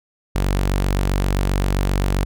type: tone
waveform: sawtooth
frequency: 47.6 Hz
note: F#1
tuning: 50 cents sharp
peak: -13 dBFS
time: 0.35-2.25 s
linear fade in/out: 10 ms
effects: none